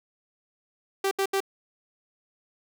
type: tone bursts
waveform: sawtooth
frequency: 390.1 Hz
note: G4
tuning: 8 cents flat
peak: -19 dBFS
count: 3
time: 1.04-1.404 s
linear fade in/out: 5 ms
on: 72 ms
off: 74 ms
effects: none